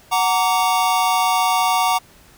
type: chord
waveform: square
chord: Gb augmented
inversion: none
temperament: just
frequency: 740 / 925 / 1156.2 Hz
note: Gb5 / Bb5 / D6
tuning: 0 / -14 / -27 cents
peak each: -20 / -20 / -22 dBFS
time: 0.11-1.99 s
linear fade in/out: 20 ms
effects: pink hiss -49 dBFS RMS until 2.37 s